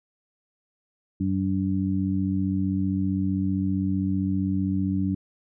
harmonic tone, 95.4 Hz, G2, 47 cents flat, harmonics 1 / 2 / 3, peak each -28 / -25 / -27 dBFS, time 1.2-5.15 s, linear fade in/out 5 ms, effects none

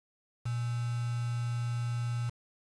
sine tone with quantisation, 119.1 Hz, A#2, 38 cents sharp, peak -30 dBFS, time 0.45-2.3 s, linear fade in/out 10 ms, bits 7, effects resampled to 22050 Hz

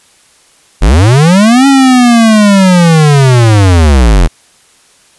square linear two-way sweep, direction up then down, 38.12 to 277.9 to 38.12 Hz, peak -3 dBFS, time 0.81-4.28 s, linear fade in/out 20 ms, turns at 1.67 s, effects white hiss -45 dBFS RMS until 5.18 s + resampled to 24000 Hz

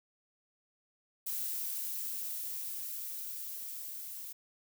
violet noise with level ramp, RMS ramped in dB -36 to -44 dBFS, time 1.26-4.33 s, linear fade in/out 10 ms, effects none

